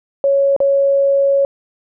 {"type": "tone with dropouts", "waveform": "sine", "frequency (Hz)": 554.4, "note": "C#5", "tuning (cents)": 0, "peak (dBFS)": -10, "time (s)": [0.24, 1.45], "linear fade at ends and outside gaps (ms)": 1, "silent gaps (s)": [0.564, 0.603], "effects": []}